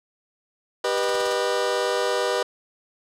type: chord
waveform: sawtooth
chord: G augmented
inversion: none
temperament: just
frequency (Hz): 392 / 490 / 612.5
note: G4 / B4 / D#5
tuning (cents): 0 / -14 / -27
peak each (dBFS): -23 / -20 / -23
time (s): 0.84-2.43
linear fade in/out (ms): 5
type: noise bursts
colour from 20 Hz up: white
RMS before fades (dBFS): -33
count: 7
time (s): 0.97-1.33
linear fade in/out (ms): 5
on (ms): 24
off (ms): 32
effects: low-pass 8000 Hz 12 dB/octave